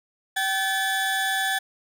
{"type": "tone pair together", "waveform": "30% pulse", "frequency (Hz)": [770, 1728.6], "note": ["G5", "A6"], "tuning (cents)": [-31, -31], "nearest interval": "octave + major second", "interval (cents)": 1400, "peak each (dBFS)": [-24, -22], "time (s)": [0.36, 1.59], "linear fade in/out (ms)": 10, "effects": []}